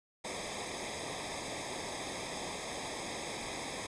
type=noise with comb filter; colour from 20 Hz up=pink; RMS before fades=-40 dBFS; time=0.24-3.87 s; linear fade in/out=10 ms; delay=0.69 ms; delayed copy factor=-0.85; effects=resampled to 22050 Hz